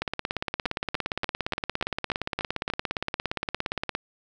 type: two click trains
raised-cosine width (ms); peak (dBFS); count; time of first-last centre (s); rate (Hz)
0.3; -11 / -11; 8 / 69; 0.66-2.701 / 0.02-3.951; 3.43 / 17.3
effects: none